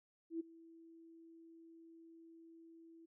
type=tone with ADSR envelope; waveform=sine; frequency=329.6 Hz; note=E4; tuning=in tune; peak=-36 dBFS; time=0.3-3.06 s; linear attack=100 ms; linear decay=14 ms; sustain=-21 dB; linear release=12 ms; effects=none